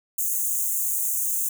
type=high-pass noise; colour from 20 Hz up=white; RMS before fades=-25 dBFS; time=0.18-1.49 s; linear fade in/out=5 ms; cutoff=6300 Hz; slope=96 dB/octave; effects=none